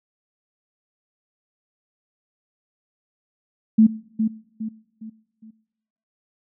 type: tone with echo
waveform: sine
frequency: 220 Hz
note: A3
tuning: in tune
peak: -9 dBFS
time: 3.78-3.87 s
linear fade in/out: 10 ms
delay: 410 ms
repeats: 4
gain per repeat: -8 dB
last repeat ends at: 5.51 s
effects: noise-tail reverb RT60 0.9 s tail -22 dB re dry